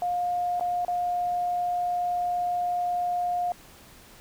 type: tone with dropouts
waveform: sine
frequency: 710 Hz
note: F5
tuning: 28 cents sharp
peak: -24 dBFS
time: 0.02-3.52 s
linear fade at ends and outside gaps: 1 ms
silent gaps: 0.597-0.609 / 0.849-0.881 s
effects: pink hiss -51 dBFS RMS until 4.2 s